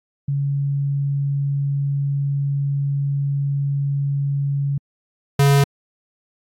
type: tone pair in turn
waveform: sine / square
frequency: 140.4 / 140.4 Hz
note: C#3 / C#3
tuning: +22 / +22 cents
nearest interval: unison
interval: 0 cents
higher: neither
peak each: -18 / -12 dBFS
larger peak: second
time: 0.28-4.78 / 5.39-5.64 s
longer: first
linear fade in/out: 5 ms
effects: AAC 64 kbps